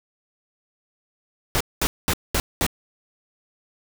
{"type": "noise bursts", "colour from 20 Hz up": "pink", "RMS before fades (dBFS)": -21, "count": 5, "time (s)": [1.55, 2.665], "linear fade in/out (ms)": 0, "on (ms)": 55, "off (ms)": 210, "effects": []}